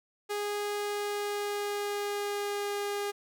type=tone with pitch glide; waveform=sawtooth; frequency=412.3 to 407.3 Hz; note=G#4 to G#4; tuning=-13 to -34 cents; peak=-27 dBFS; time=0.29-3.12 s; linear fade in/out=20 ms; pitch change=-21 cents; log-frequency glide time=0.71-2.76 s; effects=none